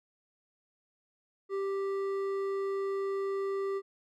sine tone with hard clipping, 392 Hz, G4, in tune, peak -32 dBFS, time 1.49-3.82 s, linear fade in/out 50 ms, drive 8 dB, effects none

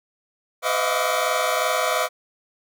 25% pulse tone cluster, 507 / 624 / 647 / 709 / 1154 Hz, B4 / D#5 / E5 / F5 / D6, +45 / +5 / -32 / +26 / -31 cents, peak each -23 dBFS, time 0.62-2.09 s, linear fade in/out 50 ms, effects none

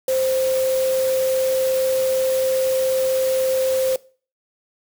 sine tone in noise, 523.3 Hz, C5, in tune, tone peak -17 dBFS, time 0.08-3.96 s, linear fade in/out 2 ms, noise white, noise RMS -31 dBFS, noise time 0.08-3.96 s, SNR +11 dB, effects noise-tail reverb RT60 0.4 s tail -21 dB re dry

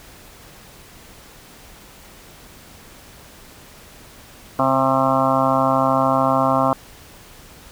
harmonic tone with a mistuned harmonic, 133.3 Hz, C3, 33 cents sharp, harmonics 1 / 2 / 4 / 5 / 6 / 7 / 8 / 9 / 10, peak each -27 / -22 / -24 / -21 / -23 / -26 / -21 / -25 / -27 dBFS, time 4.59-6.73 s, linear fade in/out 2 ms, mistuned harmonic 2, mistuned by -16 cents, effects pink hiss -44 dBFS RMS until 7.71 s

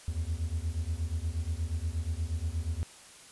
triangle beating tone pair, 77.2 / 85.6 Hz, D#2 / F2, -13 / -34 cents, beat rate 8.4 Hz, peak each -31 dBFS, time 0.08-2.83 s, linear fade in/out 0 ms, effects white hiss -52 dBFS RMS until 3.31 s + resampled to 24000 Hz

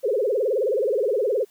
sine tone with vibrato, 466.2 Hz, A#4, in tune, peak -19 dBFS, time 0.03-1.45 s, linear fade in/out 20 ms, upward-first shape sine, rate 19 Hz, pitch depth 270 cents each way, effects white hiss -59 dBFS RMS until 1.5 s

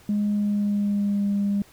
sine tone with pitch glide, 207 to 201.5 Hz, G#3 to G3, -5 to +48 cents, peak -19 dBFS, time 0.09-1.62 s, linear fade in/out 2 ms, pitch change -47 cents, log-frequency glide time 0.3-1.29 s, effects tanh soft clip ceiling -17 dBFS + pink hiss -53 dBFS RMS until 1.72 s

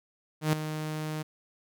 sawtooth tone with ADSR envelope, 154.7 Hz, D#3, 10 cents flat, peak -17 dBFS, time 0.41-1.23 s, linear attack 120 ms, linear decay 3 ms, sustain -11 dB, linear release 13 ms, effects none

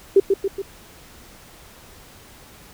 sine tone with echo, 392 Hz, G4, in tune, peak -8 dBFS, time 0.16-0.2 s, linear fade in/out 5 ms, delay 140 ms, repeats 3, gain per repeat -5 dB, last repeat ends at 0.62 s, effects pink hiss -46 dBFS RMS until 2.73 s

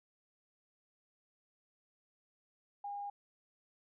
sine tone, 811 Hz, G#5, 41 cents flat, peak -39 dBFS, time 2.84-3.1 s, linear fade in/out 5 ms, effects none

